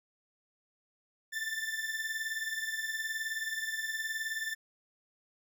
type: beating tone pair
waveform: 40% pulse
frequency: 1767 / 1786 Hz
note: A6 / A6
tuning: +7 / +25 cents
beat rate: 19 Hz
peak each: -35 / -38 dBFS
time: 1.32-4.55 s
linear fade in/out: 20 ms
effects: none